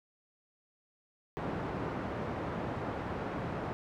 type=band-pass noise; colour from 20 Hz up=pink; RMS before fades=-37 dBFS; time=1.37-3.73 s; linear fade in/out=0 ms; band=100 to 1200 Hz; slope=12 dB/octave; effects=none